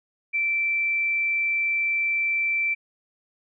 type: tone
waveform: sine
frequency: 2337 Hz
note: D7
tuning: 9 cents flat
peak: -21 dBFS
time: 0.33-2.75 s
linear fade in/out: 20 ms
effects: none